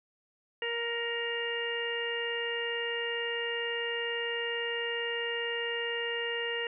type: harmonic tone with a mistuned harmonic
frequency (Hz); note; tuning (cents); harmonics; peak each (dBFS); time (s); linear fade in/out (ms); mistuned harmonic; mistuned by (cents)
468.9; A#4; +10; 1 / 2 / 3 / 4 / 5 / 6; -35 / -44 / -46 / -35 / -46 / -36; 0.62-6.67; 2; 5; -35
effects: none